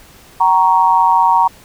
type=tone with amplitude modulation; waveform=sine; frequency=936 Hz; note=A#5; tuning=7 cents sharp; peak=-4 dBFS; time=0.4-1.48 s; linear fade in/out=10 ms; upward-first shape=sine; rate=175 Hz; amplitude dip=90%; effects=pink hiss -43 dBFS RMS until 1.64 s